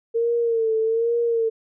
sine tone with vibrato, 456.4 Hz, A#4, 37 cents flat, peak -18 dBFS, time 0.14-1.5 s, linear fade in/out 20 ms, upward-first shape sine, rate 1.2 Hz, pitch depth 56 cents each way, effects none

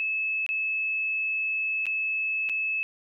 sine tone with dropouts, 2600 Hz, E7, 24 cents flat, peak -25 dBFS, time 0-2.83 s, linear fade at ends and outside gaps 0 ms, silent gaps 0.464-0.49 / 1.856-1.866 / 2.49-2.496 s, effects none

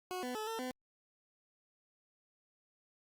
20% pulse tone with pitch steps, 366.1 / 249.4 / 431.8 / 450.3 / 253.9 Hz, F#4 / B3 / A4 / A4 / B3, -18 / +17 / -33 / +40 / +48 cents, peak -33 dBFS, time 0.11-0.71 s, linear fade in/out 0 ms, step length 120 ms, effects Opus 48 kbps

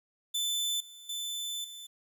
sawtooth tone with level steps, 3520 Hz, A7, in tune, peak -26 / -45 / -31 / -40 dBFS, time 0.34-1.87 s, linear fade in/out 10 ms, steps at 0.8 / 1.09 / 1.64 s, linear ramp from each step 5 ms, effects 11-bit

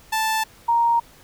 sawtooth / sine tone pair in turn, 880 / 934.4 Hz, A5 / A#5, 0 / +4 cents, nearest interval minor second, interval 104 cents, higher second, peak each -16 / -15 dBFS, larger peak second, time 0.12-0.44 / 0.68-1 s, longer neither, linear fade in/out 10 ms, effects pink hiss -50 dBFS RMS until 1.23 s

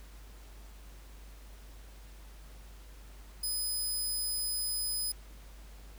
5% pulse tone, 5020 Hz, D#8, 15 cents sharp, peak -26 dBFS, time 3.43-5.12 s, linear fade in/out 5 ms, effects added 50 Hz sine -48 dBFS peak until 5.98 s + pink hiss -58 dBFS RMS until 5.98 s

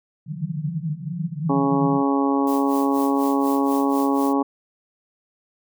white band-pass noise, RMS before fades -27 dBFS, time 0.26-2.03 s, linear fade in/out 20 ms, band 150 to 170 Hz, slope 96 dB/octave
harmonic tone, 138.59 Hz, C#3, in tune, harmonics 2 / 3 / 4 / 5 / 6 / 7 / 8, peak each -19 / -26 / -30 / -34 / -26 / -32 / -28 dBFS, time 1.49-4.43 s, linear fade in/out 10 ms
blue noise with tremolo, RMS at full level -37 dBFS, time 2.47-4.33 s, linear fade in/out 2 ms, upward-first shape sine, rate 4.1 Hz, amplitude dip 85%
effects none

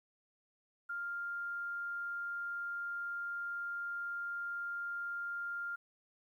sine tone, 1399 Hz, F6, 3 cents sharp, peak -37 dBFS, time 0.89-5.76 s, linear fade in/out 10 ms, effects 12-bit

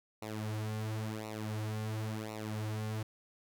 sawtooth tone with flanger, 108.3 Hz, A2, 27 cents flat, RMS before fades -38 dBFS, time 0.22-3.03 s, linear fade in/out 5 ms, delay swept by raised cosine 0.61 to 6.11 ms, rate 0.95 Hz, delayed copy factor -0.85, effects none

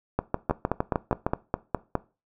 two click trains, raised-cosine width 1 ms, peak -9 / -9 dBFS, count 8 / 8, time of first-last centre 0.51-1.953 / 0.19-1.265 s, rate 4.85 / 6.51 Hz, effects noise-tail reverb RT60 0.3 s tail -19 dB re dry

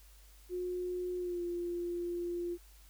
sine tone with pitch glide, 360 to 348.1 Hz, F#4 to F4, -47 to -6 cents, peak -34 dBFS, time 0.49-2.58 s, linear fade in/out 50 ms, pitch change -59 cents, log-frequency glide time 1.18-1.42 s, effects added 50 Hz sine -56 dBFS peak until 2.89 s + white hiss -63 dBFS RMS until 2.89 s

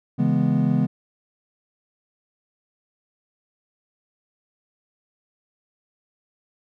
triangle chord, C# minor seventh, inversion none, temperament equal, 138.59 / 164.81 / 207.7 / 246.9 Hz, C#3 / E3 / G#3 / B3, 0 / 0 / 0 / 0 cents, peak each -21 dBFS, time 0.18-0.87 s, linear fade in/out 20 ms, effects none

